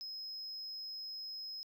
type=tone; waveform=sine; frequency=5120 Hz; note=D#8; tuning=49 cents sharp; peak=-39 dBFS; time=0.01-1.63 s; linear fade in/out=0 ms; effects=tanh soft clip ceiling -41 dBFS